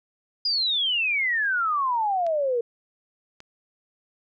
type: exponential sweep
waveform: sine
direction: down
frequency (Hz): 4978 to 460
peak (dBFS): -21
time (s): 0.45-2.61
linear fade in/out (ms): 5
type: clicks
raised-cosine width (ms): 0.2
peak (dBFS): -26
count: 2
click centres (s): 2.266 / 3.404
effects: none